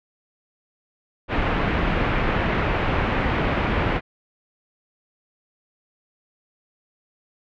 pink low-pass noise, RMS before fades -22 dBFS, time 1.28-4.01 s, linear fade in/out 50 ms, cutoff 2600 Hz, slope 24 dB/octave, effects none

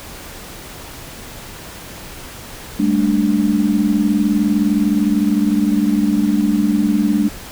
sine chord, G suspended second, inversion none, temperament equal with one note detuned, 200.3 / 220 / 293.7 Hz, G3 / A3 / D4, +38 / 0 / 0 cents, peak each -17 dBFS, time 2.79-7.29 s, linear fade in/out 10 ms, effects pink hiss -34 dBFS RMS until 7.51 s

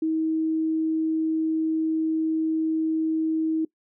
sine tone, 318.6 Hz, D#4, 41 cents sharp, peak -21 dBFS, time 0.02-3.65 s, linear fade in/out 5 ms, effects noise-tail reverb RT60 0.1 s tail -21 dB re dry

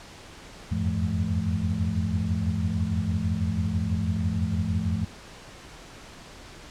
sine tone cluster, 85 / 91.2 / 103 / 170.1 / 214.9 Hz, F2 / F#2 / G#2 / F3 / A3, -46 / -24 / -14 / -45 / -41 cents, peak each -30 dBFS, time 0.71-5.05 s, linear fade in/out 10 ms, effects pink hiss -45 dBFS RMS until 6.7 s + low-pass 7000 Hz 12 dB/octave

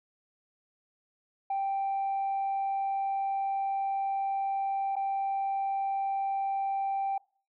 sine tone with dropouts, 784 Hz, G5, in tune, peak -26 dBFS, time 1.5-7.18 s, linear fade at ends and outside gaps 5 ms, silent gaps 4.956-4.964 s, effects noise-tail reverb RT60 0.4 s tail -23 dB re dry + tanh soft clip ceiling -25 dBFS

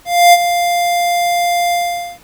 square tone with ADSR envelope, 698.5 Hz, F5, in tune, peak -3 dBFS, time 0.05-2.19 s, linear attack 280 ms, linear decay 38 ms, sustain -10 dB, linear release 460 ms, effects pink hiss -45 dBFS RMS until 2.23 s

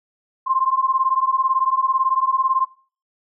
sine beating tone pair, 1046.5 / 1064.5 Hz, C6 / C6, 0 / +30 cents, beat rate 18 Hz, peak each -19 dBFS, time 0.46-2.66 s, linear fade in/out 20 ms, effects noise-tail reverb RT60 0.4 s tail -20 dB re dry

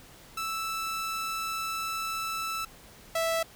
sawtooth tone pair in turn, 1318.5 / 658 Hz, E6 / E5, 0 / -3 cents, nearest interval octave, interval 1203 cents, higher first, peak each -27 / -22 dBFS, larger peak second, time 0.37-2.65 / 3.15-3.43 s, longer first, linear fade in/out 5 ms, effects pink hiss -52 dBFS RMS until 3.55 s

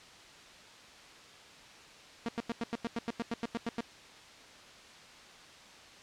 sawtooth tone bursts, 232.8 Hz, A#3, 2 cents flat, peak -28 dBFS, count 14, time 2.26-3.806 s, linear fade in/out 0 ms, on 25 ms, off 92 ms, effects white hiss -53 dBFS RMS until 6.02 s + low-pass 5000 Hz 12 dB/octave

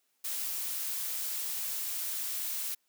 blue noise, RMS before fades -35 dBFS, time 0.24-2.75 s, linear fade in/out 10 ms, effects white hiss -75 dBFS RMS until 2.88 s + high-pass 200 Hz 12 dB/octave

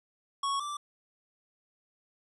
square tone pair in turn, 1108.7 / 1171.2 Hz, C#6 / D6, 0 / -5 cents, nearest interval minor second, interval 95 cents, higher second, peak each -29 / -35 dBFS, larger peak first, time 0.43-0.6 / 0.6-0.77 s, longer neither, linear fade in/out 5 ms, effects resampled to 24000 Hz

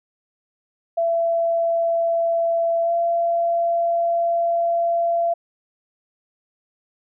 sine tone with pitch glide, 671 to 680.4 Hz, E5 to F5, +31 to -45 cents, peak -17 dBFS, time 0.97-5.34 s, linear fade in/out 10 ms, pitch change +24 cents, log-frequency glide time 2.83-2.91 s, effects none

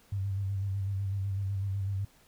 sine tone with vibrato, 98 Hz, G2, in tune, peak -29 dBFS, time 0.12-2.05 s, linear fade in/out 5 ms, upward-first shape square, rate 8 Hz, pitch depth 33 cents each way, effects pink hiss -62 dBFS RMS until 2.27 s

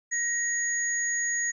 sine tone pair together, 1889 / 6710 Hz, A#6 / G#8, +22 / +17 cents, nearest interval octave + minor seventh, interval 2195 cents, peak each -28 / -28 dBFS, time 0.11-1.52 s, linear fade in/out 20 ms, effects none

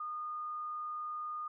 sine tone, 1224 Hz, D#6, 29 cents flat, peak -37 dBFS, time 0-1.48 s, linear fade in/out 5 ms, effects none

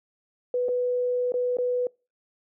sine tone with dropouts, 494.5 Hz, B4, 2 cents sharp, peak -22 dBFS, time 0.54-1.87 s, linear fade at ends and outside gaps 2 ms, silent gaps 0.685-0.689 / 1.321-1.34 / 1.57-1.585 s, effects noise-tail reverb RT60 0.3 s tail -26 dB re dry

